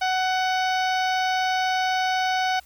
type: harmonic tone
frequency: 746 Hz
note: F#5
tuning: 14 cents sharp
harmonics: 1 / 2 / 3 / 4 / 5 / 6 / 7 / 8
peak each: -22 / -28 / -32 / -34 / -36 / -38 / -39 / -40 dBFS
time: 0.01-2.6 s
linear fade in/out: 10 ms
effects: added 60 Hz sine -55 dBFS peak until 2.65 s + white hiss -55 dBFS RMS until 2.65 s